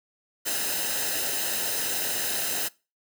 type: noise with comb filter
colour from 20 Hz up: white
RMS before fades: -28 dBFS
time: 0.45-2.69 s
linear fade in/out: 20 ms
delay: 0.88 ms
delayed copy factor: -0.65
effects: noise-tail reverb RT60 0.3 s tail -23 dB re dry